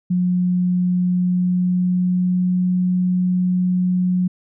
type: tone with pitch glide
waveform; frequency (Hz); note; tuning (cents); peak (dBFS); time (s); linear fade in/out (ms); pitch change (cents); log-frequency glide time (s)
sine; 180 to 181.57; F#3 to F#3; -47 to -32; -15; 0.1-4.28; 10; +15; 1.13-2.66
effects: none